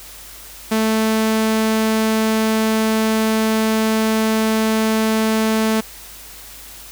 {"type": "tone", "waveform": "sawtooth", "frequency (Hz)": 220, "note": "A3", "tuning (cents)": 0, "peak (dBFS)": -11, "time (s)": [0.71, 5.81], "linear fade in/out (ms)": 10, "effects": ["added 50 Hz sine -45 dBFS peak until 6.91 s", "white hiss -38 dBFS RMS until 6.91 s"]}